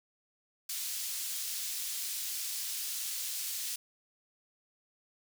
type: high-pass noise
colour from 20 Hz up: pink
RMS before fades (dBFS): -37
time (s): 0.69-3.76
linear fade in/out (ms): 5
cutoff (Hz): 4700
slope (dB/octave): 12
effects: none